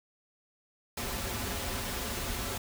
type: noise with comb filter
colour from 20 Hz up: pink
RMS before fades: -35 dBFS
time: 0.97-2.58 s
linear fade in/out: 5 ms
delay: 6.4 ms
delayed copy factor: -0.65
effects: none